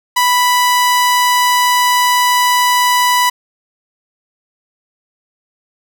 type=tone; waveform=sawtooth; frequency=987.8 Hz; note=B5; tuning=in tune; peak=-6 dBFS; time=0.16-3.3 s; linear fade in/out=10 ms; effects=none